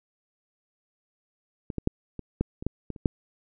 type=clicks; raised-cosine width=3 ms; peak=-20 / -16 / -9 / -22 / -11 / -23 / -13 / -20 / -30 / -8 dBFS; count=10; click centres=1.702 / 1.783 / 1.874 / 2.193 / 2.41 / 2.625 / 2.666 / 2.903 / 2.962 / 3.058 s; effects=none